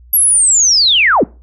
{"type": "linear sweep", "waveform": "sine", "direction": "down", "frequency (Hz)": [11650, 164.81], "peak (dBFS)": -7, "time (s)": [0.13, 1.24], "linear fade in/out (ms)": 5, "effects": ["noise-tail reverb RT60 0.3 s tail -23 dB re dry", "added 60 Hz sine -38 dBFS peak until 1.42 s"]}